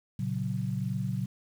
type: chord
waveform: sine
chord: F# major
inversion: first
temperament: equal with one note detuned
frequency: 116.54 / 138.59 / 186.28 Hz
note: A#2 / C#3 / F#3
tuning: 0 / 0 / +12 cents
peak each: -33 dBFS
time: 0.19-1.26 s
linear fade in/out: 5 ms
effects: 9-bit